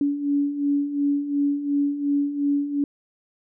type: beating tone pair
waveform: sine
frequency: 283.3 / 286.1 Hz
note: C#4 / D4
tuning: +38 / -45 cents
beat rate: 2.8 Hz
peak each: -27 / -21 dBFS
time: 0.01-2.84 s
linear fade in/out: 2 ms
effects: none